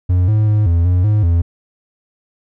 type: tone with pitch steps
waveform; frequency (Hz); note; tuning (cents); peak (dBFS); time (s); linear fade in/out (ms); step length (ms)
triangle; 90.2 / 107.4 / 106 / 84.8 / 89.8 / 105.9 / 84.9; F#2 / A2 / G#2 / E2 / F2 / G#2 / F2; -44 / -41 / +36 / +50 / +49 / +34 / -48; -8; 0.09-1.42; 10; 190
effects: none